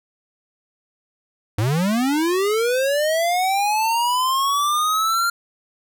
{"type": "linear sweep", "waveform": "square", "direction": "up", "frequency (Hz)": [98, 1396.9], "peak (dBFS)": -18, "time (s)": [1.58, 5.3], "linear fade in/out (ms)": 5, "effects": []}